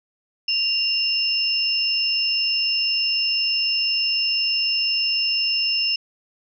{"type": "tone pair together", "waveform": "sine", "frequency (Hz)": [2794, 5274], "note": ["F7", "E8"], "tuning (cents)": [0, 0], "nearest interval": "major seventh", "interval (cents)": 1100, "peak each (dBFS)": [-22, -21], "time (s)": [0.48, 5.96], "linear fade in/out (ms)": 5, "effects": []}